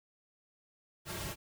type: noise with comb filter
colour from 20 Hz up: pink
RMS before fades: -40 dBFS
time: 1.05-1.36 s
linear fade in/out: 50 ms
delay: 4 ms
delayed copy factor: -0.9
effects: none